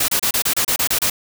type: noise bursts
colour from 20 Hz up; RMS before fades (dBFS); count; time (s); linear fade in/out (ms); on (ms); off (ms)
white; -18; 10; 0-1.1; 5; 83; 30
effects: none